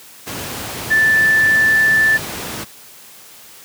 sine tone in noise, 1760 Hz, A6, in tune, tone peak -10 dBFS, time 0.9-2.18 s, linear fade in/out 20 ms, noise pink, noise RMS -26 dBFS, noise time 0.26-2.65 s, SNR +13 dB, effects white hiss -41 dBFS RMS until 3.64 s + high-pass 100 Hz 12 dB/octave

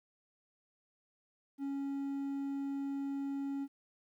triangle tone, 277.2 Hz, C#4, in tune, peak -33 dBFS, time 1.58-3.68 s, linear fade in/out 50 ms, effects 12-bit

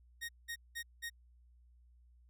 sawtooth tone bursts, 1864 Hz, A#6, 1 cent flat, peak -36 dBFS, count 4, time 0.21-1.1 s, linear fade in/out 20 ms, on 80 ms, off 190 ms, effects added 60 Hz sine -61 dBFS peak until 2.29 s

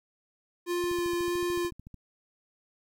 square tone with vibrato, 349.2 Hz, F4, in tune, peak -28 dBFS, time 0.66-1.71 s, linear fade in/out 50 ms, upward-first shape sine, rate 1.6 Hz, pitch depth 10 cents each way
click train, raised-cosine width 5 ms, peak -33 dBFS, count 16, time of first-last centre 0.84-1.943 s, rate 13.6 Hz
effects 11-bit

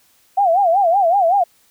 sine tone with vibrato, 731 Hz, F#5, 21 cents flat, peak -11 dBFS, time 0.37-1.44 s, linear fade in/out 10 ms, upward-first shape sine, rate 5.3 Hz, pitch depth 190 cents each way, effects white hiss -56 dBFS RMS until 1.7 s

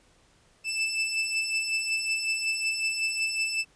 sawtooth beating tone pair, 2637 / 2642.4 Hz, E7 / E7, 0 / +4 cents, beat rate 5.4 Hz, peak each -29 / -24 dBFS, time 0.64-3.65 s, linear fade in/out 50 ms, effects pink hiss -62 dBFS RMS until 3.75 s + resampled to 22050 Hz

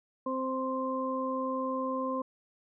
harmonic tone, 261.6 Hz, C4, in tune, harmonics 1 / 2 / 4, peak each -34 / -34 / -34 dBFS, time 0.26-2.22 s, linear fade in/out 5 ms, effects none

